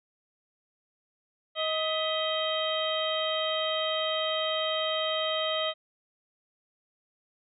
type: harmonic tone with a mistuned harmonic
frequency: 630 Hz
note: D#5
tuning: 21 cents sharp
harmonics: 1 / 2 / 3 / 4 / 5 / 6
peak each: -30 / -34 / -38 / -42 / -32 / -36 dBFS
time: 1.55-5.74 s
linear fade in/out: 50 ms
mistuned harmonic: 3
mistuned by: +86 cents
effects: none